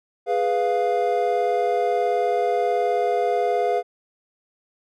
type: chord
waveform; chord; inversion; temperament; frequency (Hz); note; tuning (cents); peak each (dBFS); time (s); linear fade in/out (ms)
triangle; F diminished; first; equal; 415.3 / 493.9 / 698.5; Ab4 / Cb5 / F5; 0 / 0 / 0; -22 / -22 / -20; 0.26-3.83; 50
effects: none